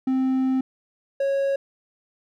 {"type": "tone pair in turn", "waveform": "triangle", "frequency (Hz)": [261.6, 550.6], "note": ["C4", "C#5"], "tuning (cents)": [0, -12], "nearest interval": "octave + minor second", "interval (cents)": 1288, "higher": "second", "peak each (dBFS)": [-17, -18], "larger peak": "first", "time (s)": [[0.07, 0.61], [1.2, 1.56]], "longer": "first", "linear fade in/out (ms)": 5, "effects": []}